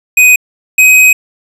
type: tone pair in turn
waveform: square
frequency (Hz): 2500 / 2522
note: D#7 / D#7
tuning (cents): +8 / +23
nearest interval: unison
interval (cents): 15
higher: second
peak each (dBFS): -3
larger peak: neither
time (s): 0.17-0.36 / 0.78-1.13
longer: second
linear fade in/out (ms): 5
effects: resampled to 32000 Hz